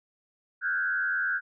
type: tone with frequency modulation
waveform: sine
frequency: 1531 Hz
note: G6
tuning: 41 cents flat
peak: -25 dBFS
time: 0.61-1.41 s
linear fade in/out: 50 ms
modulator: 88.7 Hz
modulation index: 1.2
effects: none